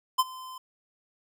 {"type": "tone with ADSR envelope", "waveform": "square", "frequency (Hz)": 1030, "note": "C6", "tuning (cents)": -28, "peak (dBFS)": -18, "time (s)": [0.18, 0.58], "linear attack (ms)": 16, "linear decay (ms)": 36, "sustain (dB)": -22, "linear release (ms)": 4, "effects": []}